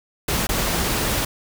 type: noise with dropouts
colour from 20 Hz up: pink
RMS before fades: -22 dBFS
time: 0.28-1.25 s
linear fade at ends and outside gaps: 5 ms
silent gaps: 0.47-0.49 s
effects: none